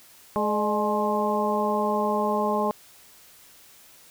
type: harmonic tone with a mistuned harmonic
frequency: 211.4 Hz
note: G#3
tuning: 31 cents sharp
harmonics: 1 / 2 / 3 / 4 / 5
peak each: -28 / -28 / -28 / -28 / -28 dBFS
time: 0.36-2.71 s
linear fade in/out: 0 ms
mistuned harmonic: 3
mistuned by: -62 cents
effects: white hiss -52 dBFS RMS until 4.1 s